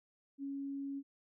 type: tone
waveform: sine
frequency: 277.2 Hz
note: C#4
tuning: in tune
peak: -38 dBFS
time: 0.38-1.03 s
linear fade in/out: 50 ms
effects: none